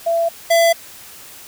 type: tone pair in turn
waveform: sine / square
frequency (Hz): 671 / 671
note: E5 / E5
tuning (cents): +31 / +31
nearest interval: unison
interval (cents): 0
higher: neither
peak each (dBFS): -14 / -11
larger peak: second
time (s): 0.06-0.29 / 0.5-0.73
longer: neither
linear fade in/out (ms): 10
effects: white hiss -39 dBFS RMS until 1.47 s